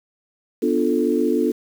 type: chord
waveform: sine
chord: B half-diminished seventh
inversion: none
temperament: equal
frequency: 246.9 / 293.7 / 349.2 / 440 Hz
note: B3 / D4 / F4 / A4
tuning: 0 / 0 / 0 / 0 cents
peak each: -22 dBFS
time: 0.62-1.52 s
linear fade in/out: 10 ms
effects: 7-bit